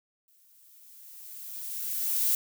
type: noise with exponential growth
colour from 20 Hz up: violet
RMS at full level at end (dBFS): -24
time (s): 0.28-2.35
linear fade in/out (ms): 1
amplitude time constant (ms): 450
effects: none

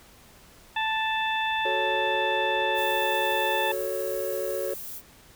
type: harmonic tone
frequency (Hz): 880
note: A5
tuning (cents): 0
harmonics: 1 / 2 / 3 / 4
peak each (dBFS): -27 / -30 / -32 / -33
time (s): 0.76-3.72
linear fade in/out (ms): 5
type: chord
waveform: triangle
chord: F# minor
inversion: none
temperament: equal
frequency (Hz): 370 / 440 / 554.4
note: F#4 / A4 / C#5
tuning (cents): 0 / 0 / 0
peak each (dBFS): -31 / -31 / -28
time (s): 1.65-4.74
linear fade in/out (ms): 5
type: noise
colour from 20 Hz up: violet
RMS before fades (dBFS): -38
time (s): 2.74-5.02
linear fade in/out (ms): 50
effects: pink hiss -53 dBFS RMS until 5.35 s

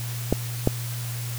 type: clicks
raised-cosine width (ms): 2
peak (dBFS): -5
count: 2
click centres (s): 0.326 / 0.674
effects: added 119 Hz sine -29 dBFS peak until 1.38 s + white hiss -37 dBFS RMS until 1.38 s

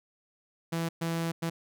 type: tone bursts at uneven times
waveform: sawtooth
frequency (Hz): 166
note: E3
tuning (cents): +12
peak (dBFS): -25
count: 3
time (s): 0.72-0.89 / 1.01-1.32 / 1.42-1.5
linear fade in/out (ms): 10
effects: none

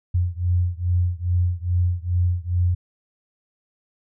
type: beating tone pair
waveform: sine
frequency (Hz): 87.7 / 90.1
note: F2 / F#2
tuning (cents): +8 / -45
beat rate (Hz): 2.4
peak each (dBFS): -21 / -22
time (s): 0.14-2.75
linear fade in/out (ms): 10
effects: none

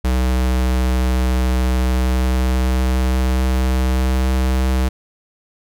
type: tone with pitch glide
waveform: square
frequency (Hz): 63.3 to 64.48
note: B1 to C2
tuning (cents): +43 to -25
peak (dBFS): -15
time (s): 0.04-4.89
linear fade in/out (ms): 10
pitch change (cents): +32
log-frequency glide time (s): 1.75-4.29
effects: none

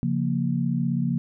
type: chord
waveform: sine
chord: Bb minor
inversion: first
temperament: equal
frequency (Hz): 138.59 / 174.61 / 233.1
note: Db3 / F3 / Bb3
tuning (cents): 0 / 0 / 0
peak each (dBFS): -26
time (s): 0.03-1.18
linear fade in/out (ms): 0
effects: none

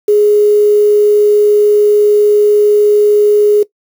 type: tone with quantisation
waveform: sine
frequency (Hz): 416.6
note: G#4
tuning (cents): +5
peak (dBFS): -5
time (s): 0.08-3.63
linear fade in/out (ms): 5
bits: 5
effects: noise-tail reverb RT60 0.1 s tail -19 dB re dry

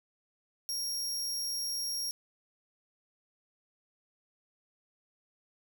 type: tone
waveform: sawtooth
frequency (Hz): 5588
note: F8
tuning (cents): 0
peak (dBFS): -30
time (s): 0.69-2.11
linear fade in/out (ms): 0
effects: none

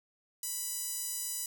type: tone with high-pass filter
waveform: sawtooth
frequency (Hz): 987.8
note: B5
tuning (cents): 0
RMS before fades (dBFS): -37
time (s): 0.43-1.46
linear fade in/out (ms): 2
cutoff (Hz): 7900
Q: 1.5
effects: none

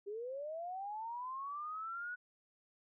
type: linear sweep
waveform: sine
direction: up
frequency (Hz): 392 to 1480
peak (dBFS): -40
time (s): 0.06-2.16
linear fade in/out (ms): 20
effects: none

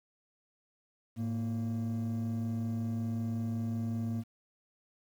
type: tone pair together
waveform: triangle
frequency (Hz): 108.66 / 230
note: A2 / A#3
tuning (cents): -21 / -23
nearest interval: octave + minor second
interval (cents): 1298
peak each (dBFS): -31 / -31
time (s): 1.16-4.24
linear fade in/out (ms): 50
effects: tanh soft clip ceiling -26 dBFS + 10-bit

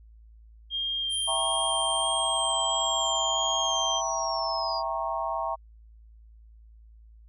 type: tone with vibrato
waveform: sine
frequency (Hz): 3200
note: G7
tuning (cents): +35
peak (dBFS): -27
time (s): 0.7-4.02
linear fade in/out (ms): 50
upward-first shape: square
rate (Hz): 1.5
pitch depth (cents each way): 9
type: linear sweep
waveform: sine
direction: down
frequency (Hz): 10100 to 4800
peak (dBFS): -32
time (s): 1.09-4.83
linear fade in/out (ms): 50
type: chord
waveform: sine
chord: E diminished seventh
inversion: none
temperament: equal with one note detuned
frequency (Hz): 659.3 / 784 / 932.3 / 1091.6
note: E5 / G5 / Bb5 / Db6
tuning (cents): 0 / 0 / 0 / -27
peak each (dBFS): -32 / -34 / -32 / -33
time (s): 1.27-5.56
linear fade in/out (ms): 20
effects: added 55 Hz sine -49 dBFS peak until 7.28 s

